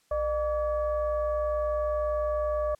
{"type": "tone with frequency modulation", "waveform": "sine", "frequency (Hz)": 603, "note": "D5", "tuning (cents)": 46, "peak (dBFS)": -25, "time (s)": [0.11, 2.75], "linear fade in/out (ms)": 5, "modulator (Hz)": 544, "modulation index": 0.67, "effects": ["white hiss -67 dBFS RMS until 2.79 s", "low-pass 10000 Hz 12 dB/octave"]}